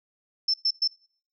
sine tone bursts, 5320 Hz, E8, 15 cents sharp, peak -20 dBFS, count 3, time 0.48-0.877 s, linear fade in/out 5 ms, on 59 ms, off 110 ms, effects noise-tail reverb RT60 0.5 s tail -23 dB re dry

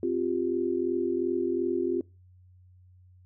sine chord, C suspended fourth, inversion none, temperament equal, 261.6 / 349.2 / 392 Hz, C4 / F4 / G4, 0 / 0 / 0 cents, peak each -32 / -27 / -31 dBFS, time 0.03-2.01 s, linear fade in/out 2 ms, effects noise-tail reverb RT60 0.3 s tail -24 dB re dry + added 91 Hz sine -53 dBFS peak until 3.25 s

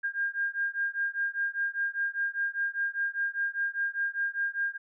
sine beating tone pair, 1607 / 1612 Hz, G6 / G6, +43 / +48 cents, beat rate 5 Hz, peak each -31 dBFS, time 0.03-4.78 s, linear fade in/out 20 ms, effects none

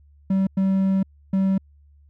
triangle tone bursts at uneven times, 192.2 Hz, G3, 34 cents flat, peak -15 dBFS, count 3, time 0.3-0.47 / 0.57-1.03 / 1.33-1.58 s, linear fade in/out 5 ms, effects added 72 Hz sine -50 dBFS peak until 2.09 s

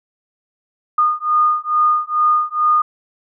sine beating tone pair, 1223 / 1225.3 Hz, D#6 / D#6, -30 / -27 cents, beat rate 2.3 Hz, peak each -16 dBFS, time 0.98-2.82 s, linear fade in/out 5 ms, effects none

